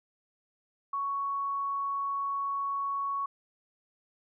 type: tone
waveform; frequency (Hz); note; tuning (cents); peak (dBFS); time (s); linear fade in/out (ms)
sine; 1113; C#6; +7; -29; 0.93-3.26; 5
effects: none